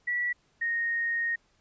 sine tone pair in turn, 1946 / 1860.3 Hz, B6 / A#6, -26 / -4 cents, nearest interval minor second, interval 78 cents, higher first, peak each -26 dBFS, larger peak neither, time 0.07-0.33 / 0.61-1.36 s, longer second, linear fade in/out 10 ms, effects pink hiss -68 dBFS RMS until 1.6 s + resampled to 16000 Hz

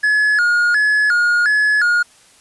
triangle tone with vibrato, 1561 Hz, G6, 8 cents flat, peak -10 dBFS, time 0.03-2.03 s, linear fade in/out 10 ms, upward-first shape square, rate 1.4 Hz, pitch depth 150 cents each way, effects white hiss -49 dBFS RMS until 2.4 s + resampled to 24000 Hz

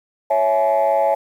sine chord, C# minor, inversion none, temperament equal with one note detuned, 554.4 / 659.3 / 848.6 Hz, C#5 / E5 / G#5, 0 / 0 / +37 cents, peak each -17 dBFS, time 0.3-1.15 s, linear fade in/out 10 ms, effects tanh soft clip ceiling -9 dBFS + 8-bit

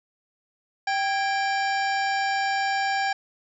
harmonic tone with a mistuned harmonic, 784 Hz, G5, in tune, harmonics 1 / 2 / 3 / 4 / 5 / 6 / 7 / 9, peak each -24 / -28 / -33 / -40 / -42 / -38 / -39 / -43 dBFS, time 0.87-3.13 s, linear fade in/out 5 ms, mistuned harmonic 2, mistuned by +81 cents, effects none

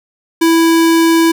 square tone, 329.8 Hz, E4, 1 cent sharp, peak -8 dBFS, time 0.41-1.32 s, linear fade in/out 10 ms, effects none

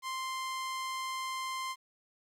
sawtooth tone, 1046.5 Hz, C6, in tune, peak -31 dBFS, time 0.02-1.76 s, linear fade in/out 50 ms, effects low-pass 11000 Hz 12 dB/octave + 11-bit

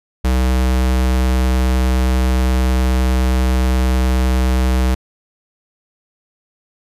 square tone, 63.6 Hz, C2, 48 cents flat, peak -13 dBFS, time 0.24-4.95 s, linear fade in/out 10 ms, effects resampled to 32000 Hz

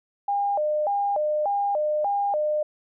sine tone with vibrato, 698.5 Hz, F5, in tune, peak -21 dBFS, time 0.28-2.63 s, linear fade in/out 5 ms, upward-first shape square, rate 1.7 Hz, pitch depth 250 cents each way, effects none

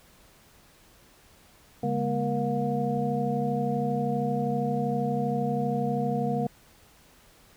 sine tone cluster, 142.5 / 205.3 / 237.9 / 472.8 / 714 Hz, C#3 / G#3 / A#3 / A#4 / F5, +48 / -20 / +35 / +24 / +38 cents, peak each -31 dBFS, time 1.83-6.47 s, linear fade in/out 5 ms, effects pink hiss -57 dBFS RMS until 7.56 s

